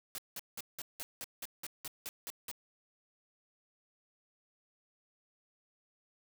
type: noise bursts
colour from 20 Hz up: white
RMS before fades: -42 dBFS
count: 12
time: 0.15-2.514 s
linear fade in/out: 0 ms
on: 32 ms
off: 180 ms
effects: none